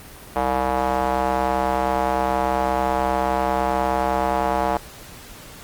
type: tone with band-pass filter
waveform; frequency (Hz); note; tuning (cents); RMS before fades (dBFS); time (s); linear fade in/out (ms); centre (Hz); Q
square; 64.9; C2; -13; -21; 0.36-4.77; 0; 800; 2.5
effects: pink hiss -41 dBFS RMS until 5.63 s + Opus 32 kbps